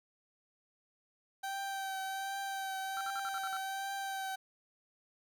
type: tone with vibrato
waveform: 30% pulse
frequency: 777 Hz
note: G5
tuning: 16 cents flat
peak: -34 dBFS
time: 1.43-4.36 s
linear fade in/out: 10 ms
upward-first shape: triangle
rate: 1.3 Hz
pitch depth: 24 cents each way
type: tone bursts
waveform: triangle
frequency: 1367 Hz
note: F6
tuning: 37 cents flat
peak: -36 dBFS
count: 7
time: 2.97-3.567 s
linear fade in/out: 0 ms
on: 39 ms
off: 54 ms
effects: none